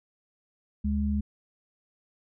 sine tone pair together, 73.42 / 207.7 Hz, D2 / G#3, 0 / 0 cents, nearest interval octave + tritone, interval 1800 cents, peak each -27 dBFS, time 0.84-1.21 s, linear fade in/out 10 ms, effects none

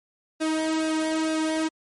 sawtooth tone with flanger, 316.4 Hz, D#4, 29 cents sharp, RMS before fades -25 dBFS, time 0.4-1.69 s, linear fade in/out 20 ms, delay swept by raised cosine 0.93 to 2.43 ms, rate 2.2 Hz, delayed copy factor -0.7, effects MP3 48 kbps

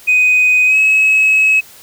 sine tone with pitch glide, 2500 to 2569 Hz, D#7 to E7, +8 to -45 cents, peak -6 dBFS, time 0.07-1.61 s, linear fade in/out 20 ms, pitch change +47 cents, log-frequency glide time 0.66-0.77 s, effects tanh soft clip ceiling -5 dBFS + white hiss -40 dBFS RMS until 1.82 s

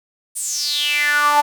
sawtooth tone with high-pass filter sweep, 293.7 Hz, D4, in tune, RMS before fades -18 dBFS, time 0.35-1.42 s, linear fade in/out 20 ms, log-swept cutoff 9400 to 820 Hz, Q 6.9, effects none

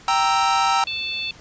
45% pulse chord, E diminished, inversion first, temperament equal, 784 / 932.3 / 1318.5 Hz, G5 / Bb5 / E6, 0 / 0 / 0 cents, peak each -21 dBFS, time 0.08-0.84 s, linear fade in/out 2 ms
harmonic tone, 880 Hz, A5, in tune, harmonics 3 / 4 / 5, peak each -27 / -29 / -31 dBFS, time 0.87-1.31 s, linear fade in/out 2 ms
effects pink hiss -46 dBFS RMS until 1.4 s + resampled to 16000 Hz

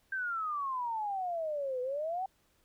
sine exponential two-way sweep, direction down then up, 1590 to 493.9 to 780 Hz, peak -32 dBFS, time 0.12-2.26 s, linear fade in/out 5 ms, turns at 1.81 s, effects pink hiss -71 dBFS RMS until 2.64 s

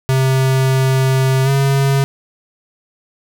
square tone with pitch glide, 132.2 to 137.34 Hz, C3 to C#3, +18 to -16 cents, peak -12 dBFS, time 0.09-2.04 s, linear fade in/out 0 ms, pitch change +66 cents, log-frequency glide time 1.44-1.49 s, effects none

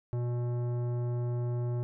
sine tone with tanh clipping, 121.1 Hz, B2, 34 cents flat, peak -31 dBFS, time 0.13-1.83 s, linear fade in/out 0 ms, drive 14 dB, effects none

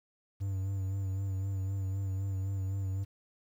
triangle tone with vibrato, 96.5 Hz, G2, 27 cents flat, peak -29 dBFS, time 0.4-3.05 s, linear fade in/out 20 ms, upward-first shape sine, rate 3.9 Hz, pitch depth 34 cents each way, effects 10-bit

